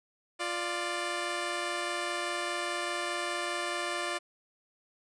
10% pulse tone pair together, 349.2 / 590.3 Hz, F4 / D5, 0 / +9 cents, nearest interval major sixth, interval 909 cents, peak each -26 dBFS, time 0.39-4.19 s, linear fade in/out 20 ms, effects resampled to 22050 Hz

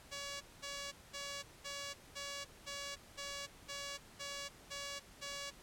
5% pulse tone bursts, 565 Hz, C#5, 33 cents sharp, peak -31 dBFS, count 11, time 0.11-5.51 s, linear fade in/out 20 ms, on 300 ms, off 210 ms, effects pink hiss -59 dBFS RMS until 5.62 s + low-pass 12000 Hz 12 dB/octave

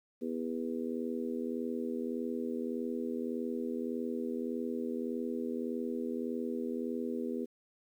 harmonic tone, 81.7 Hz, E2, 15 cents flat, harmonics 3 / 4 / 5 / 6, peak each -36 / -41 / -39 / -42 dBFS, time 0.21-7.46 s, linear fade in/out 20 ms, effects 11-bit

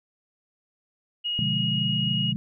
sine tone, 2881 Hz, F#7, 47 cents flat, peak -25 dBFS, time 1.24-2.33 s, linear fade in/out 20 ms
sine chord, B diminished seventh, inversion none, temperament equal, 123.47 / 146.83 / 174.61 / 207.7 Hz, B2 / D3 / F3 / Ab3, 0 / 0 / 0 / 0 cents, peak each -30 dBFS, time 1.39-2.36 s, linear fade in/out 0 ms
effects none

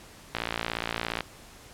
click train, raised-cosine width 0.3 ms, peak -12 dBFS, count 50, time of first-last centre 0.35-1.207 s, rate 57.2 Hz, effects pink hiss -50 dBFS RMS until 1.73 s + low-pass 12000 Hz 12 dB/octave

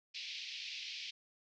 pink band-pass noise, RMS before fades -45 dBFS, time 0.14-1.11 s, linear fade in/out 10 ms, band 2300 to 5300 Hz, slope 48 dB/octave, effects none

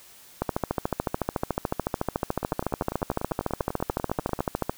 two click trains, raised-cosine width 1 ms, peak -10 / -16 dBFS, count 60 / 21, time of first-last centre 0.42-4.695 / 2.43-4.391 s, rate 13.8 / 10.2 Hz, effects white hiss -51 dBFS RMS until 4.77 s

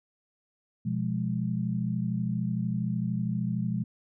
sine chord, F diminished, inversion second, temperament equal, 123.47 / 174.61 / 207.7 Hz, Cb3 / F3 / Ab3, 0 / 0 / 0 cents, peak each -31 dBFS, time 0.85-3.84 s, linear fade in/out 10 ms, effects none

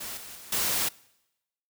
white noise with level steps, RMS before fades -37 / -43 / -46 / -27 dBFS, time 0-0.89 s, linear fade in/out 10 ms, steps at 0.17 / 0.35 / 0.52 s, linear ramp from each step 5 ms, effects noise-tail reverb RT60 0.9 s tail -23 dB re dry

